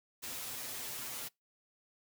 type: noise with comb filter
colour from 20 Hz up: white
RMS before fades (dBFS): -42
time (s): 0.22-1.29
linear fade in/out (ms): 20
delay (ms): 7.9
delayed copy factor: +0.65
effects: noise-tail reverb RT60 0.2 s tail -26 dB re dry